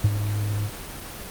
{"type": "tone with ADSR envelope", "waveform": "triangle", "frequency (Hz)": 103.7, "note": "G#2", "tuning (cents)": -2, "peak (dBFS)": -10, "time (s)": [0.04, 0.7], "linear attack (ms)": 6, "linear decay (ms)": 47, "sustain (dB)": -11, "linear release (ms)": 50, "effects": ["pink hiss -36 dBFS RMS until 1.3 s", "Opus 24 kbps"]}